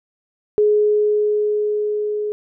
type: tone with level ramp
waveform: sine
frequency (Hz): 420.2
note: G#4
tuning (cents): +20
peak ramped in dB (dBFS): -11 to -20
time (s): 0.58-2.32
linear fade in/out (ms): 0
effects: none